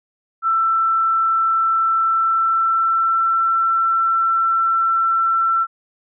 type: tone with pitch glide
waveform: sine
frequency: 1334 to 1343.3 Hz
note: E6 to E6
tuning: +20 to +32 cents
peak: -14 dBFS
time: 0.42-5.67 s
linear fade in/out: 50 ms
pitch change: +12 cents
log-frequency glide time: 2.02-3.44 s
effects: none